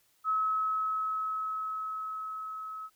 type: tone with level ramp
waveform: sine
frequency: 1287 Hz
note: E6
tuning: 42 cents flat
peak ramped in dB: -25 to -38 dBFS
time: 0.24-2.9 s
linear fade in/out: 50 ms
effects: white hiss -69 dBFS RMS until 2.95 s